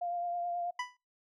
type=tone with vibrato; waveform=sine; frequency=698.5 Hz; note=F5; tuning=in tune; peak=-32 dBFS; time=0.01-0.71 s; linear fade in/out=10 ms; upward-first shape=triangle; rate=9.3 Hz; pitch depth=23 cents each way
type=tone with exponential decay; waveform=25% pulse; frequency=990 Hz; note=B5; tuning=4 cents sharp; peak=-26 dBFS; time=0.79-0.97 s; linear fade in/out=5 ms; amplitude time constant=37 ms
effects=noise-tail reverb RT60 0.3 s tail -26 dB re dry + low-pass 5000 Hz 12 dB/octave